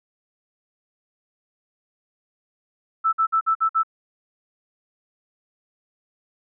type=tone bursts; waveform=sine; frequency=1318.5 Hz; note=E6; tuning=in tune; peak=-16 dBFS; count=6; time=3.04-3.834 s; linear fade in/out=20 ms; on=89 ms; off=52 ms; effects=none